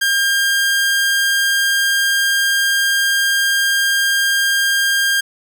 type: tone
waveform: sawtooth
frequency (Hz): 1605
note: G6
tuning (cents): +40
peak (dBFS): -10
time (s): 0.01-5.21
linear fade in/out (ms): 10
effects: none